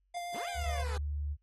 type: tone with vibrato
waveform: square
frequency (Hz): 698.5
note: F5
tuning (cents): 0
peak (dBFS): -38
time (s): 0.14-0.83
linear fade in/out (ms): 10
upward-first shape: triangle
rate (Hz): 8.8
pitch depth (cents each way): 10
type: tone with exponential growth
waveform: sawtooth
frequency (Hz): 499.4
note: B4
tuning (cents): +19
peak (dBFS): -37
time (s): 0.14-0.97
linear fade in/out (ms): 0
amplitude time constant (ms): 180
type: linear two-way sweep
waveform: 15% pulse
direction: up then down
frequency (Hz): 155.56 to 811 to 387.7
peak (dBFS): -36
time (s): 0.34-0.98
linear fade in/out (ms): 5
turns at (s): 0.49
type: tone with pitch glide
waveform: sine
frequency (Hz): 72.3 to 73.1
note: D2 to D2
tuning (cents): -27 to -7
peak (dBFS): -32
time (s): 0.54-1.37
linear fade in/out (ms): 50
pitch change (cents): +20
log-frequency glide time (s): 0.72-0.81
effects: added 47 Hz sine -70 dBFS peak until 1.42 s + AAC 32 kbps